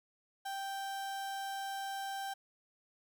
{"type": "tone", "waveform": "35% pulse", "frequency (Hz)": 784, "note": "G5", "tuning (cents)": 0, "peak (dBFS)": -36, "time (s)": [0.45, 2.34], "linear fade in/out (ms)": 10, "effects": []}